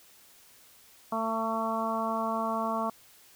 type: harmonic tone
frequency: 224.1 Hz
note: A3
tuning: 32 cents sharp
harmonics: 1 / 2 / 3 / 4 / 5 / 6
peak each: -34 / -40 / -33 / -35 / -32 / -42 dBFS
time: 1.12-2.9 s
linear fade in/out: 5 ms
effects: white hiss -57 dBFS RMS until 3.35 s